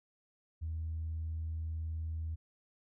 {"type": "tone", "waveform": "sine", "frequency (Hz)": 80.4, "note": "E2", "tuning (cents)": -43, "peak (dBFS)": -34, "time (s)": [0.61, 2.36], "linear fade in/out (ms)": 20, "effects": ["tanh soft clip ceiling -31 dBFS"]}